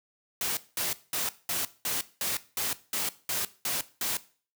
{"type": "noise bursts", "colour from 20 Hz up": "white", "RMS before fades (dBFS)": -30, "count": 11, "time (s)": [0.41, 4.17], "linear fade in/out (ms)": 2, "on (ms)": 160, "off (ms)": 200, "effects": ["noise-tail reverb RT60 0.4 s tail -17 dB re dry", "high-pass 80 Hz 12 dB/octave"]}